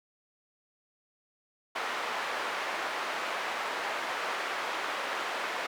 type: band-pass noise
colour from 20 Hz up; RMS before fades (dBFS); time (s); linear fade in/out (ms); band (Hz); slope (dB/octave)
white; -34; 1.75-5.67; 10; 530 to 1700; 12
effects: none